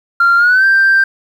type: tone with pitch glide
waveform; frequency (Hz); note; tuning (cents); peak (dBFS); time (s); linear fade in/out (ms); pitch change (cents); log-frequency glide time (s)
sine; 1386 to 1573.8; F6 to G6; -14 to +6; -5; 0.2-1.04; 5; +220; 0.37-0.65
effects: tanh soft clip ceiling -4 dBFS + 7-bit